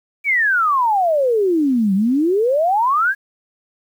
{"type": "exponential two-way sweep", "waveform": "sine", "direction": "down then up", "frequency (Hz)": [2349, 186.4, 1687], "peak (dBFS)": -13, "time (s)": [0.24, 3.15], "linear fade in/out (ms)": 50, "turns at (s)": 1.94, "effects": ["8-bit"]}